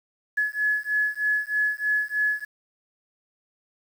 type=beating tone pair; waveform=sine; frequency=1700 / 1703.2 Hz; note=G#6 / G#6; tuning=+40 / +43 cents; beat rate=3.2 Hz; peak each=-25 dBFS; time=0.37-2.45 s; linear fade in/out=10 ms; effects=8-bit